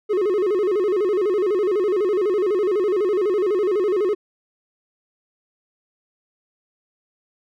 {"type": "tone with vibrato", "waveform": "triangle", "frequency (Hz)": 392, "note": "G4", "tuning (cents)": 0, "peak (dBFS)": -15, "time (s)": [0.09, 4.15], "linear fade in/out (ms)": 20, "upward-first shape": "square", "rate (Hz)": 12, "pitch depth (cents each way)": 130, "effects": []}